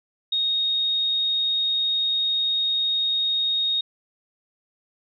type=tone; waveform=sine; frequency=3729 Hz; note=A#7; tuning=in tune; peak=-20 dBFS; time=0.32-3.81 s; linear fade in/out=5 ms; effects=none